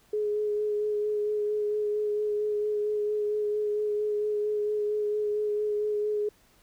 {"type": "tone with vibrato", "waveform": "sine", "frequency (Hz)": 420, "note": "G#4", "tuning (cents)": 19, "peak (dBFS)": -25, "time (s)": [0.13, 6.29], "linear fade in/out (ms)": 5, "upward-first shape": "sine", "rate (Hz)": 4.4, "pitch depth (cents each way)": 16, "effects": ["pink hiss -62 dBFS RMS until 6.62 s"]}